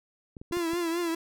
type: clicks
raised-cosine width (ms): 3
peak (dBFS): -29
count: 5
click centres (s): 0.368 / 0.415 / 0.512 / 0.57 / 0.734
type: tone with vibrato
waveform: 45% pulse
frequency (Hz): 339.1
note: E4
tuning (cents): +49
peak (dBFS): -27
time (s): 0.52-1.15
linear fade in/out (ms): 5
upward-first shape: triangle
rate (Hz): 4.7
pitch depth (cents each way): 78
effects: none